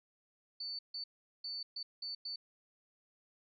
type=tone bursts at uneven times; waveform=sine; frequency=4500 Hz; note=C#8; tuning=25 cents sharp; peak=-39 dBFS; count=6; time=0.6-0.79 / 0.94-1.04 / 1.44-1.63 / 1.76-1.83 / 2.02-2.15 / 2.25-2.36 s; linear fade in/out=5 ms; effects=none